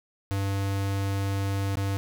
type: tone with dropouts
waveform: square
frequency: 98.4 Hz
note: G2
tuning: 7 cents sharp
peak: -26 dBFS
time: 0.31-1.97 s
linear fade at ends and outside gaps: 0 ms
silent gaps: 1.755-1.771 s
effects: none